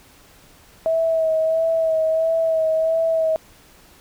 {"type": "tone with vibrato", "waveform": "sine", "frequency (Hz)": 646, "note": "E5", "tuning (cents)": -35, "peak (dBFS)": -16, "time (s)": [0.86, 3.36], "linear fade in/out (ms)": 0, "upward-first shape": "sine", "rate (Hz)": 1.5, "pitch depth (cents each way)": 25, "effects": ["pink hiss -50 dBFS RMS until 4 s"]}